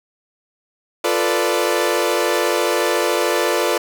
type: chord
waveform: sawtooth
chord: B half-diminished seventh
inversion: second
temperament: equal with one note detuned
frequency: 348 / 440 / 493.9 / 587.3 Hz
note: F4 / A4 / B4 / D5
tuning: -6 / 0 / 0 / 0 cents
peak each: -18 dBFS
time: 1.04-3.78 s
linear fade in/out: 5 ms
effects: none